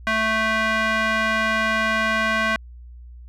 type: tone with band-pass filter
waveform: square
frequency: 220 Hz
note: A3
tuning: in tune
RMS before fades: -21 dBFS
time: 0.07-2.56 s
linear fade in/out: 0 ms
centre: 1700 Hz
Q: 1.7
effects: added 60 Hz sine -38 dBFS peak until 3.28 s